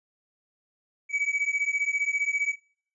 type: beating tone pair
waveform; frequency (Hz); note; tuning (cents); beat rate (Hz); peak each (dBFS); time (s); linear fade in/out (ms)
triangle; 2270 / 2285; C#7 / D7; +41 / -48; 15; -26; 1.09-2.56; 50
effects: noise-tail reverb RT60 0.5 s tail -22 dB re dry + resampled to 22050 Hz